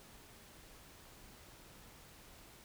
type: silence
effects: pink hiss -58 dBFS RMS until 2.64 s